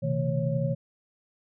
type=tone cluster; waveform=sine; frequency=126.6 / 137.8 / 159.8 / 222 / 548 Hz; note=B2 / C#3 / D#3 / A3 / C#5; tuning=+43 / -10 / +47 / +16 / -20 cents; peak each=-29 / -34 / -28 / -36 / -31 dBFS; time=0.02-0.75 s; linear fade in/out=20 ms; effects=none